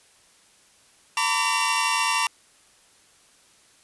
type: tone cluster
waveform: sawtooth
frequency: 912 / 1002 / 1153 / 2749 Hz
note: A#5 / B5 / D6 / F7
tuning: -38 / +25 / -32 / -28 cents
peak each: -23 dBFS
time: 1.17-2.27 s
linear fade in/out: 2 ms
effects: white hiss -57 dBFS RMS until 3.83 s + resampled to 24000 Hz